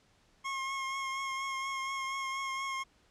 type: tone with vibrato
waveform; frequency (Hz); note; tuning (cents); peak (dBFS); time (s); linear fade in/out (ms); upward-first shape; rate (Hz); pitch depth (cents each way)
25% pulse; 1079; C#6; -47; -30; 0.44-2.84; 20; triangle; 4.2; 24
effects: pink hiss -67 dBFS RMS until 3.1 s + low-pass 7000 Hz 12 dB/octave